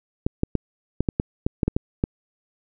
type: clicks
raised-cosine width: 3 ms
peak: -7 dBFS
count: 11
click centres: 0.265 / 0.434 / 0.553 / 1.006 / 1.088 / 1.199 / 1.465 / 1.632 / 1.68 / 1.765 / 2.039 s
effects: none